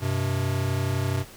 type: tone pair together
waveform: square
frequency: 95.9 / 128.01 Hz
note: G2 / C3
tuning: -37 / -37 cents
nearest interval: perfect fourth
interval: 500 cents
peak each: -27 dBFS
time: 0-1.25 s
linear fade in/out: 50 ms
effects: pink hiss -46 dBFS RMS until 1.36 s